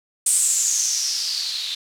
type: noise with low-pass filter sweep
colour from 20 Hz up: violet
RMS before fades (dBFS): -22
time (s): 0.26-1.75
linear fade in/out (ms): 5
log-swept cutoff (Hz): 8700 to 3700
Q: 6.2
effects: none